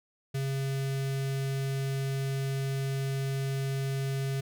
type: tone with notch filter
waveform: square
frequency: 135.7 Hz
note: C#3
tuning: 36 cents flat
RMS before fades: -31 dBFS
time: 0.34-4.41 s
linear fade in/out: 10 ms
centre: 1000 Hz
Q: 1.4
effects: none